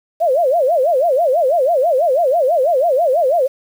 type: tone with vibrato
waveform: sine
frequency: 596 Hz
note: D5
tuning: 25 cents sharp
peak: -11 dBFS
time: 0.2-3.48 s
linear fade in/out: 20 ms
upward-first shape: sine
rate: 6.1 Hz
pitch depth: 290 cents each way
effects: 7-bit